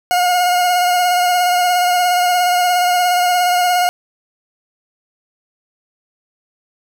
40% pulse tone with vibrato, 717 Hz, F5, 45 cents sharp, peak -11 dBFS, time 0.11-3.89 s, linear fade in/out 0 ms, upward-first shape sine, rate 17 Hz, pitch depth 25 cents each way, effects none

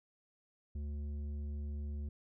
sine tone with tanh clipping, 73 Hz, D2, 10 cents flat, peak -39 dBFS, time 0.75-2.09 s, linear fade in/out 5 ms, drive 9 dB, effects none

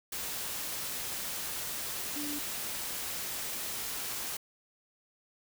sine tone in noise, 293.7 Hz, D4, in tune, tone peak -37 dBFS, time 2.16-2.39 s, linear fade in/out 5 ms, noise white, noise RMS -37 dBFS, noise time 0.12-4.37 s, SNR -3 dB, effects none

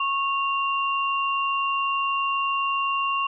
sine tone pair together, 1098.2 / 2776 Hz, C#6 / F7, -17 / -11 cents, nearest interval octave + major third, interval 1606 cents, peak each -23 / -27 dBFS, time 0-3.27 s, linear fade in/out 5 ms, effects none

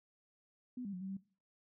sine tone with pitch steps, 249.7 / 199.9 / 181.5 / 191.2 / 194 Hz, B3 / G3 / F#3 / G3 / G3, +19 / +34 / -33 / -43 / -18 cents, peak -40 dBFS, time 0.77-1.17 s, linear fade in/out 5 ms, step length 80 ms, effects noise-tail reverb RT60 0.4 s tail -19 dB re dry

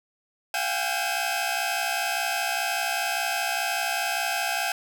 sawtooth tone cluster, 689 / 754 / 816 / 1579 / 2569 Hz, F5 / F#5 / G#5 / G6 / E7, -24 / +32 / -31 / +12 / -45 cents, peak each -28 dBFS, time 0.54-4.72 s, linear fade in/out 2 ms, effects none

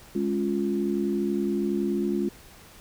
sine chord, Db major, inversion second, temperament equal, 207.7 / 277.2 / 349.2 Hz, Ab3 / Db4 / F4, 0 / 0 / 0 cents, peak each -27 / -30 / -27 dBFS, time 0.15-2.29 s, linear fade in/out 5 ms, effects pink hiss -50 dBFS RMS until 2.8 s

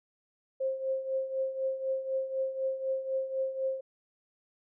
sine tone with tremolo, 530 Hz, C5, 22 cents sharp, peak -26 dBFS, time 0.6-3.81 s, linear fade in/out 10 ms, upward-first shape triangle, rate 4 Hz, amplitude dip 75%, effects none

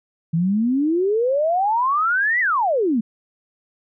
sine exponential two-way sweep, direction up then down, 158.6 to 2027 to 209 Hz, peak -16 dBFS, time 0.33-3.01 s, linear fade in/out 10 ms, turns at 2.4 s, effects none

